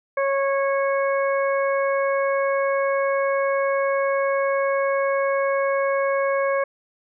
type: harmonic tone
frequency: 550 Hz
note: C#5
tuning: 14 cents flat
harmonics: 1 / 2 / 3 / 4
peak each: -20 / -26 / -30 / -32 dBFS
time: 0.17-6.64 s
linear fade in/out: 5 ms
effects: none